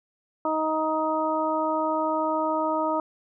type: harmonic tone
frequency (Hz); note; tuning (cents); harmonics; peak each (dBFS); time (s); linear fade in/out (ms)
313.6; D#4; +14; 1 / 2 / 3 / 4; -29 / -27 / -27 / -30; 0.45-3; 2
effects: none